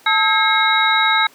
sine tone cluster, 881 / 1290 / 1621 / 2157 / 3826 Hz, A5 / E6 / G#6 / C#7 / A#7, +2 / -38 / -42 / -48 / +44 cents, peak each -19 dBFS, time 0.06-1.27 s, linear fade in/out 5 ms, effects pink hiss -48 dBFS RMS until 1.34 s + high-pass 300 Hz 12 dB/octave

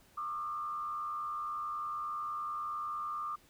sine tone with frequency modulation, 1200 Hz, D6, 37 cents sharp, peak -35 dBFS, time 0.17-3.36 s, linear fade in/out 10 ms, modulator 90.9 Hz, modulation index 0.68, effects pink hiss -64 dBFS RMS until 3.49 s

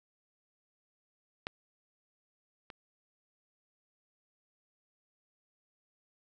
clicks, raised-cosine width 0.3 ms, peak -19 / -29 dBFS, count 2, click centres 1.469 / 2.702 s, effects none

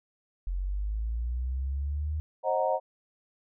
sine linear sweep, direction up, 43.67 to 77.78 Hz, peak -28 dBFS, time 0.47-2.2 s, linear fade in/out 0 ms
sine chord, C half-diminished seventh, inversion none, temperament equal with one note detuned, 530.9 / 622.3 / 740 / 932.3 Hz, C5 / Eb5 / Gb5 / Bb5, +25 / 0 / 0 / 0 cents, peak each -29 / -29 / -30 / -31 dBFS, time 2.43-2.8 s, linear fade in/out 50 ms
effects none

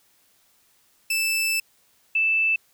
sawtooth / sine tone pair in turn, 2640 / 2640 Hz, E7 / E7, +2 / +2 cents, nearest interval unison, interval 0 cents, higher neither, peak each -18 dBFS, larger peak neither, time 1.1-1.6 / 2.15-2.56 s, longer first, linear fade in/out 5 ms, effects white hiss -62 dBFS RMS until 2.73 s

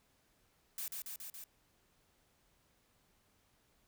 blue noise with echo, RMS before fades -41 dBFS, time 0.78-0.88 s, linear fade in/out 2 ms, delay 140 ms, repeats 4, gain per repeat -2 dB, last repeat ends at 1.44 s, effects pink hiss -73 dBFS RMS until 3.87 s

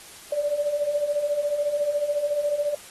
sine beating tone pair, 573 / 587 Hz, D5 / D5, -43 / -1 cents, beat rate 14 Hz, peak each -29 / -23 dBFS, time 0.32-2.75 s, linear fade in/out 5 ms, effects white hiss -45 dBFS RMS until 2.9 s + AAC 32 kbps

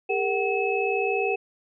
sine tone cluster, 401.3 / 461.4 / 753 / 2587 Hz, G4 / A#4 / F#5 / E7, +41 / -18 / +30 / -33 cents, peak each -26 / -28 / -29 / -28 dBFS, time 0.09-1.36 s, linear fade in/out 10 ms, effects none

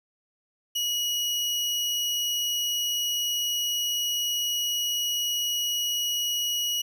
30% pulse tone, 2909 Hz, F#7, 30 cents flat, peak -22 dBFS, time 0.75-6.82 s, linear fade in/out 10 ms, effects none

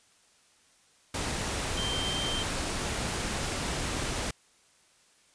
sine tone in noise, 3138 Hz, G7, 1 cent sharp, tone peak -32 dBFS, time 1.77-2.43 s, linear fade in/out 5 ms, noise pink, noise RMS -32 dBFS, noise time 1.14-4.31 s, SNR -3 dB, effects white hiss -63 dBFS RMS until 5.34 s + resampled to 22050 Hz

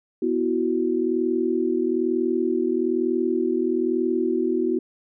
sine chord, B suspended fourth, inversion none, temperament just, 246.9 / 329.3 / 370.4 Hz, B3 / E4 / F#4, 0 / -2 / +2 cents, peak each -26 / -24 / -23 dBFS, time 0.22-4.79 s, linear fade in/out 5 ms, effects none

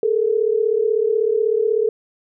sine tone pair together, 422.3 / 458.5 Hz, G#4 / A#4, +29 / -29 cents, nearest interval minor second, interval 142 cents, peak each -18 dBFS, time 0.03-1.89 s, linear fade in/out 2 ms, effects none

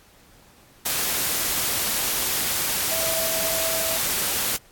sine tone in noise, 653 Hz, E5, 17 cents flat, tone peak -28 dBFS, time 2.91-3.97 s, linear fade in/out 10 ms, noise white, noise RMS -24 dBFS, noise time 0.85-4.57 s, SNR -7 dB, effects pink hiss -54 dBFS RMS until 4.71 s + AAC 64 kbps

